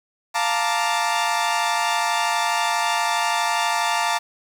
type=chord; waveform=sawtooth; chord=Bb major seventh; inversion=second; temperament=equal; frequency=698.5 / 880 / 932.3 / 1174.7 Hz; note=F5 / A5 / Bb5 / D6; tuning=0 / 0 / 0 / 0 cents; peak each=-22 / -20 / -21 / -23 dBFS; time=0.34-4.19 s; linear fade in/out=20 ms; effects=low-pass 9000 Hz 12 dB/octave + 7-bit